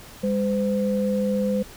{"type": "tone pair together", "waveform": "sine", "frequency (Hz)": [202.4, 510], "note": ["G#3", "C5"], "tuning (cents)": [-44, -44], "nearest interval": "octave + major third", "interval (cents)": 1600, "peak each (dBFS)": [-22, -24], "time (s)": [0.23, 1.63], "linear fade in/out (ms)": 10, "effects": ["pink hiss -44 dBFS RMS until 1.76 s"]}